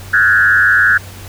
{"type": "tone with frequency modulation", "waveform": "sine", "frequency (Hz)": 1571, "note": "G6", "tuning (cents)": 3, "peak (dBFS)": -7, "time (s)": [0.13, 0.98], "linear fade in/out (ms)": 10, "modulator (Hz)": 106, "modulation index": 1.5, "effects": ["added 95 Hz sine -31 dBFS peak until 1.28 s", "pink hiss -35 dBFS RMS until 1.28 s"]}